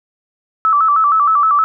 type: tone with vibrato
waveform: sine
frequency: 1230 Hz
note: D#6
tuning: 20 cents flat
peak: -9 dBFS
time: 0.65-1.64 s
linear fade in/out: 0 ms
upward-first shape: square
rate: 6.4 Hz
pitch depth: 99 cents each way
effects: none